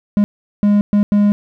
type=tone bursts at uneven times; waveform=triangle; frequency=205.5 Hz; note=G#3; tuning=18 cents flat; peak=-7 dBFS; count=4; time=0.17-0.24 / 0.63-0.81 / 0.93-1.03 / 1.12-1.32 s; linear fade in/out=0 ms; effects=none